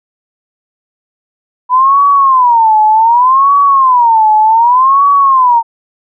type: tone with vibrato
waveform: sine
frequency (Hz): 985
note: B5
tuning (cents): -5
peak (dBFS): -4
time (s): 1.69-5.63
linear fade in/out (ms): 50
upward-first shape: sine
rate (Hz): 0.66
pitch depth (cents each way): 240
effects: none